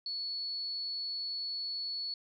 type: tone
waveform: sine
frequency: 4409 Hz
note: C#8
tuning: 10 cents flat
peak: -34 dBFS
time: 0.06-2.14 s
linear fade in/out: 2 ms
effects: MP3 96 kbps